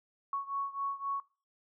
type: beating tone pair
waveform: sine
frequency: 1108.7 / 1112.5 Hz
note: C#6 / C#6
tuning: 0 / +6 cents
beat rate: 3.8 Hz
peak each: -35 / -37 dBFS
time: 0.33-1.2 s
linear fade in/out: 2 ms
effects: noise-tail reverb RT60 0.4 s tail -23 dB re dry